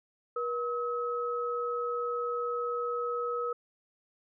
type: tone pair together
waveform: sine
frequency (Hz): 480.3 / 1282.2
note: B4 / E6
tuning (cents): -48 / -48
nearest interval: octave + perfect fourth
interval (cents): 1700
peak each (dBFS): -32 / -33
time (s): 0.36-3.53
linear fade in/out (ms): 5
effects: none